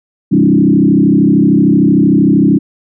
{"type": "tone with frequency modulation", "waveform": "sine", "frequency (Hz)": 241.7, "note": "B3", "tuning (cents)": -37, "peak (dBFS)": -5, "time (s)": [0.31, 2.59], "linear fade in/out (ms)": 20, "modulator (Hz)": 33.1, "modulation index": 2.5, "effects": []}